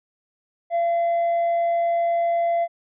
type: tone with tanh clipping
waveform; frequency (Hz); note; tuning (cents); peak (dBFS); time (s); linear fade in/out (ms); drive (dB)
sine; 682; F5; -41; -19; 0.7-2.68; 50; 2
effects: none